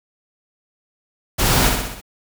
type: noise with echo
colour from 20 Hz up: pink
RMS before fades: -17 dBFS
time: 1.38-1.7 s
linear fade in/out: 20 ms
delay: 63 ms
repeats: 5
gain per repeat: -4 dB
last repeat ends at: 2.015 s
effects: none